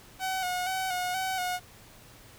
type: tone with vibrato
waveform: sawtooth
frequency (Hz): 740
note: F#5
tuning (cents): 0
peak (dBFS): -25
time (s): 0.19-1.6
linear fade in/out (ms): 50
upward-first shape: square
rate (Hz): 2.1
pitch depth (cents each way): 37
effects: added 115 Hz sine -60 dBFS peak until 2.38 s + pink hiss -53 dBFS RMS until 2.38 s